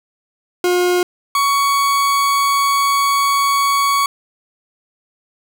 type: tone pair in turn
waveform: 40% pulse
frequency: 357.7 / 1119.7 Hz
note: F4 / C#6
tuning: +41 / +17 cents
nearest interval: octave + minor sixth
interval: 1976 cents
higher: second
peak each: -12 dBFS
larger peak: neither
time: 0.64-1.03 / 1.35-4.06 s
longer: second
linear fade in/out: 2 ms
effects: none